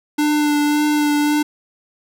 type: tone with vibrato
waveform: square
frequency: 296.5 Hz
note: D4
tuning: 17 cents sharp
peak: -15 dBFS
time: 0.18-1.43 s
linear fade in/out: 10 ms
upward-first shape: sine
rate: 1.8 Hz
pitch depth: 16 cents each way
effects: none